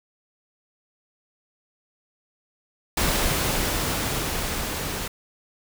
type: noise with level ramp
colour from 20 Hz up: pink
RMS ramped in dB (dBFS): -22 to -30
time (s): 2.97-5.08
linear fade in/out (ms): 5
effects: none